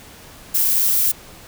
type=noise; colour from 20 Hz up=violet; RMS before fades=-17 dBFS; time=0.54-1.12 s; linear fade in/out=10 ms; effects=pink hiss -42 dBFS RMS until 1.47 s